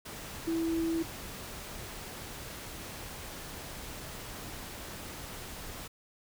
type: tone in noise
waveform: sine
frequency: 329 Hz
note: E4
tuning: 3 cents flat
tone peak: -28 dBFS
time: 0.47-1.03 s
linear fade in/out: 10 ms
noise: pink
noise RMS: -43 dBFS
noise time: 0.05-5.88 s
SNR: +12 dB
effects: none